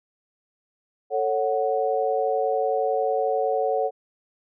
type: chord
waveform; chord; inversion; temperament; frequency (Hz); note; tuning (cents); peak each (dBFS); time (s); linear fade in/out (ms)
sine; F# minor; first; just; 444 / 555 / 740; A4 / C#5 / F#5; +16 / +2 / 0; -25; 1.1-3.91; 50
effects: none